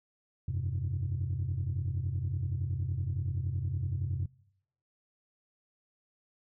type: chord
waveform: sine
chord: F suspended second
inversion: none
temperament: equal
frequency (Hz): 87.31 / 98 / 130.81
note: F2 / G2 / C3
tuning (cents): 0 / 0 / 0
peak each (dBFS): -33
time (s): 0.48-4.26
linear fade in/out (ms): 5
effects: noise-tail reverb RT60 0.8 s tail -24 dB re dry + tanh soft clip ceiling -25 dBFS